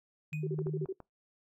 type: tone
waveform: sine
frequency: 153.4 Hz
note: D#3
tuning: 24 cents flat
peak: -33 dBFS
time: 0.32-0.86 s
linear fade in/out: 20 ms
type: tone with exponential decay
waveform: triangle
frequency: 2489 Hz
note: D#7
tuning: in tune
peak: -36 dBFS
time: 0.33-0.49 s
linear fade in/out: 0 ms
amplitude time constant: 33 ms
type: tone bursts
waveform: sine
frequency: 380.5 Hz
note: F#4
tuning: 48 cents sharp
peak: -33 dBFS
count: 7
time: 0.43-0.927 s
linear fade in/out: 5 ms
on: 41 ms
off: 35 ms
type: clicks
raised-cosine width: 1 ms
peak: -33 dBFS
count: 4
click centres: 0.59 / 0.669 / 0.858 / 1.003 s
effects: noise-tail reverb RT60 0.2 s tail -24 dB re dry